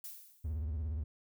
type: noise with exponential decay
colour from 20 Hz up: violet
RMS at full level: -43 dBFS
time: 0.04-0.64 s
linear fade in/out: 1 ms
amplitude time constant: 130 ms
type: tone with vibrato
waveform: triangle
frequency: 77 Hz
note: D#2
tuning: 17 cents flat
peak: -32 dBFS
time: 0.44-1.04 s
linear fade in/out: 10 ms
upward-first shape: sine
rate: 17 Hz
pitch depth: 170 cents each way
effects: none